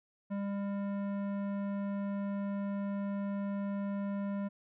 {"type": "tone with tanh clipping", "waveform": "sine", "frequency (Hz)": 200, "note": "G3", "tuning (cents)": 35, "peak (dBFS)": -35, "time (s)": [0.3, 4.49], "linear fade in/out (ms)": 20, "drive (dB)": 15, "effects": []}